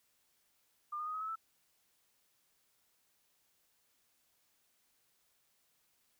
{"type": "tone with pitch steps", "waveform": "sine", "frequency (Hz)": [1200, 1223.1, 1246.6, 1270.6, 1295.1, 1320], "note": ["D6", "D#6", "D#6", "D#6", "E6", "E6"], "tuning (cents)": [37, -30, 3, 36, -31, 2], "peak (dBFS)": -37, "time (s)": [0.92, 1.358], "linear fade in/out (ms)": 10, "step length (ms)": 73, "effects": ["white hiss -75 dBFS RMS until 6.19 s"]}